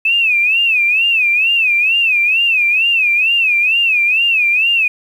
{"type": "tone with vibrato", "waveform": "sine", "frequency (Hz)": 2574, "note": "E7", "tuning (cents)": -42, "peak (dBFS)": -10, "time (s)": [0.05, 4.88], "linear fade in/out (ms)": 5, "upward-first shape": "sine", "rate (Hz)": 2.2, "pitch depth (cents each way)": 150, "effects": ["7-bit"]}